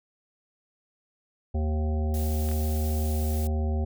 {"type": "harmonic tone", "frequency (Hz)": 77, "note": "D#2", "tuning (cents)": -17, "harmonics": [1, 3, 5, 7, 9, 10], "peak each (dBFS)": [-24, -34, -38, -41, -43, -44], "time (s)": [1.54, 3.85], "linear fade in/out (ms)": 10}
{"type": "noise", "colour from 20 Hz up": "blue", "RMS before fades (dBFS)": -40, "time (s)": [2.14, 3.47], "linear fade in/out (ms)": 0}
{"type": "clicks", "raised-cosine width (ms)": 0.3, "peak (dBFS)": -26, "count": 2, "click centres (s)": [2.489, 2.515]}
{"effects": []}